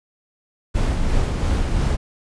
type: noise with tremolo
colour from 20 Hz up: brown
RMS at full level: -18 dBFS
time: 0.74-1.97 s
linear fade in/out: 20 ms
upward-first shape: sine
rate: 2.9 Hz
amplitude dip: 30%
effects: resampled to 22050 Hz